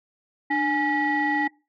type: tone cluster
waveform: sine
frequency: 297.5 / 833 / 1937 Hz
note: D4 / G#5 / B6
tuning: +22 / +5 / -34 cents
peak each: -24 dBFS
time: 0.5-1.48 s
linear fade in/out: 10 ms
effects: noise-tail reverb RT60 0.3 s tail -24 dB re dry + tanh soft clip ceiling -15 dBFS

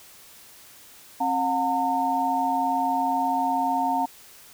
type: tone cluster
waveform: sine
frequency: 267.6 / 722 / 909 Hz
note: C4 / F#5 / A#5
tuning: +39 / -43 / -44 cents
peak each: -29 / -25 / -24 dBFS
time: 1.2-4.06 s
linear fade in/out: 10 ms
effects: white hiss -49 dBFS RMS until 4.53 s

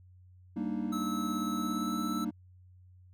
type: chord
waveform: triangle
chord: Eb major seventh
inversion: first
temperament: equal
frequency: 196 / 233.1 / 293.7 / 311.1 Hz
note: G3 / Bb3 / D4 / Eb4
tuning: 0 / 0 / 0 / 0 cents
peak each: -35 / -33 / -37 / -36 dBFS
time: 0.56-2.31 s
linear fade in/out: 10 ms
type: tone with pitch glide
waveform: square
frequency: 1300 to 1318.1 Hz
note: E6 to E6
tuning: -24 to -1 cents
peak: -37 dBFS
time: 0.92-2.25 s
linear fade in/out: 10 ms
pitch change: +23 cents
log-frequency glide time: 1.51-2.04 s
effects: added 91 Hz sine -54 dBFS peak until 3.13 s

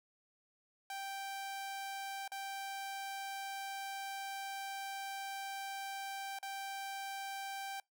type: tone with dropouts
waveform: sawtooth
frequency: 784 Hz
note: G5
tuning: in tune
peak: -37 dBFS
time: 0.9-7.8 s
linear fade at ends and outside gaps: 2 ms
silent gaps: 2.278-2.318 / 6.388-6.428 s
effects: noise-tail reverb RT60 0.2 s tail -26 dB re dry

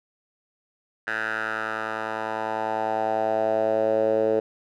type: tone with band-pass filter sweep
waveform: 10% pulse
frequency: 110 Hz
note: A2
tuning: in tune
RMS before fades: -25 dBFS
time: 1.07-4.4 s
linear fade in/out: 5 ms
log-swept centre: 1600 to 480 Hz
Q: 4.1
effects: none

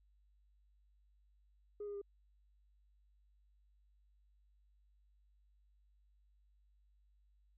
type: tone with pitch steps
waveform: sine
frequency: 413.9 / 408 / 402.1 Hz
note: G#4 / G#4 / G4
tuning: -6 / -31 / +44 cents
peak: -40 dBFS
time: 1.8-2.016 s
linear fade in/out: 5 ms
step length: 72 ms
effects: tanh soft clip ceiling -39 dBFS + added 50 Hz sine -68 dBFS peak until 7.57 s

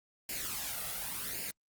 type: noise with flanger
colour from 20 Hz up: white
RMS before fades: -38 dBFS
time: 0.29-1.51 s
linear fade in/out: 2 ms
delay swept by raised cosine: 0.41 to 1.51 ms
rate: 0.89 Hz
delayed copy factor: +0.65
effects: Opus 48 kbps

